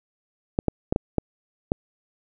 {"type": "clicks", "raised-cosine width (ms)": 2, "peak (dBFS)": -7, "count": 6, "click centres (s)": [0.589, 0.683, 0.925, 0.961, 1.183, 1.719], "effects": []}